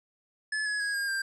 square tone with pitch steps, 1721 / 1686.6 / 1652.8 / 1619.7 / 1587.3 Hz, A6 / G#6 / G#6 / G#6 / G6, -39 / +26 / -9 / -44 / +21 cents, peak -29 dBFS, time 0.52-1.22 s, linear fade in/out 5 ms, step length 140 ms, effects resampled to 24000 Hz + 11-bit

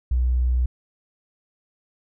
triangle tone with tanh clipping, 62 Hz, B1, 7 cents sharp, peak -17 dBFS, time 0.11-0.66 s, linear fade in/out 5 ms, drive 3 dB, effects none

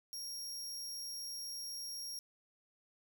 sawtooth tone, 5588 Hz, F8, in tune, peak -39 dBFS, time 0.13-2.19 s, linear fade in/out 0 ms, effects none

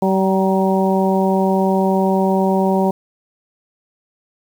harmonic tone with a mistuned harmonic, 191.4 Hz, G3, 41 cents flat, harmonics 1 / 2 / 3 / 4 / 5, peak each -16 / -19 / -21 / -22 / -23 dBFS, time 0.02-2.91 s, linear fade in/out 5 ms, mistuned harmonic 5, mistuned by -29 cents, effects 7-bit

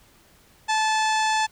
harmonic tone with a mistuned harmonic, 871 Hz, A5, 18 cents flat, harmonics 1 / 2 / 3 / 4 / 5 / 6 / 7 / 8 / 9 / 10, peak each -21 / -27 / -31 / -33 / -35 / -37 / -38 / -39 / -40 / -41 dBFS, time 0.68-1.47 s, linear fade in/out 20 ms, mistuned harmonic 9, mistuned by -72 cents, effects pink hiss -56 dBFS RMS until 1.51 s

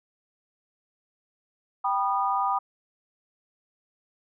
sine chord, G augmented, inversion none, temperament just, 784 / 980 / 1225 Hz, G5 / B5 / D#6, 0 / -14 / -27 cents, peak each -27 dBFS, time 1.84-2.59 s, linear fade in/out 10 ms, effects none

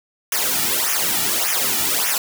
white noise with flanger, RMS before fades -20 dBFS, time 0.32-2.18 s, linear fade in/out 2 ms, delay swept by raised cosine 0.23 to 1.93 ms, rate 1.7 Hz, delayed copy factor -1, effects none

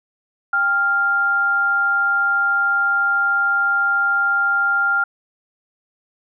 sine tone pair together, 794.9 / 1396.9 Hz, G5 / F6, +24 / 0 cents, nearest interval minor seventh, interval 976 cents, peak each -26 / -15 dBFS, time 0.53-5.04 s, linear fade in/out 5 ms, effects none

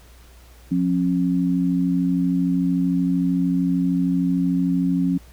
sine tone pair together, 177.41 / 270.6 Hz, F3 / C#4, +28 / -42 cents, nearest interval perfect fifth, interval 730 cents, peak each -20 dBFS, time 0.71-5.18 s, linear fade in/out 10 ms, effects added 60 Hz sine -45 dBFS peak until 5.32 s + pink hiss -52 dBFS RMS until 5.32 s

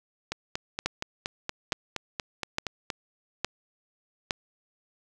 two click trains, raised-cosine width 0.2 ms, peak -13 / -9 dBFS, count 12 / 5, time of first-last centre 0.32-2.902 / 0.86-4.308 s, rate 4.26 / 1.16 Hz, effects none

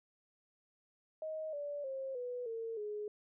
sine tone with pitch steps, 628 / 579.2 / 534.2 / 492.7 / 454.4 / 419.1 Hz, D#5 / D5 / C5 / B4 / A#4 / G#4, +16 / -24 / +36 / -4 / -44 / +16 cents, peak -38 dBFS, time 1.22-3.08 s, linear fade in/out 2 ms, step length 310 ms, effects none

